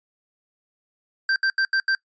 square tone bursts at uneven times, 1568 Hz, G6, in tune, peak -19 dBFS, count 5, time 1.29-1.36 / 1.43-1.5 / 1.58-1.65 / 1.73-1.8 / 1.88-1.95 s, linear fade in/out 2 ms, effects noise-tail reverb RT60 0.1 s tail -22 dB re dry + resampled to 16000 Hz

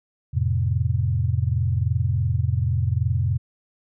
sine chord, F major, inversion none, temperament equal, 87.31 / 110 / 130.81 Hz, F2 / A2 / C3, 0 / 0 / 0 cents, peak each -23 / -23 / -24 dBFS, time 0.33-3.38 s, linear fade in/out 20 ms, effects none

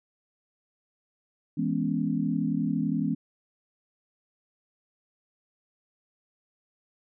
sine chord, C# minor seventh, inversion first, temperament equal with one note detuned, 164.81 / 207.7 / 245.5 / 277.2 Hz, E3 / G#3 / B3 / C#4, 0 / 0 / -10 / 0 cents, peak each -30 dBFS, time 1.57-3.15 s, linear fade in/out 10 ms, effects none

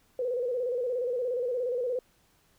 sine tone with vibrato, 493.9 Hz, B4, in tune, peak -27 dBFS, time 0.19-1.99 s, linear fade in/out 2 ms, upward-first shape square, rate 17 Hz, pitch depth 62 cents each way, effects pink hiss -66 dBFS RMS until 2.58 s

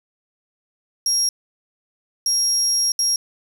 35% pulse tone bursts at uneven times, 5600 Hz, F8, 4 cents sharp, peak -14 dBFS, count 3, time 1.06-1.29 / 2.26-2.92 / 2.99-3.16 s, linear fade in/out 2 ms, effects none

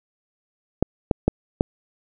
clicks, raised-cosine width 2 ms, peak -3 dBFS, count 4, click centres 0.826 / 1.112 / 1.28 / 1.609 s, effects none

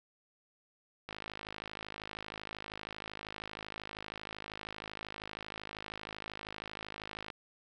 click train, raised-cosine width 0.3 ms, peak -25 dBFS, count 329, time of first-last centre 1.09-7.302 s, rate 52.8 Hz, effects none

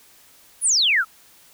sine exponential sweep, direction down, 11180 to 1241 Hz, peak -15 dBFS, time 0.61-1.05 s, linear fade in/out 50 ms, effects white hiss -52 dBFS RMS until 1.53 s

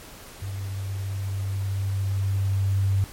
sine tone with level ramp, 97.5 Hz, G2, 9 cents flat, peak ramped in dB -29 to -18 dBFS, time 0.42-3.04 s, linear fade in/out 0 ms, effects pink hiss -44 dBFS RMS until 3.12 s + MP3 64 kbps

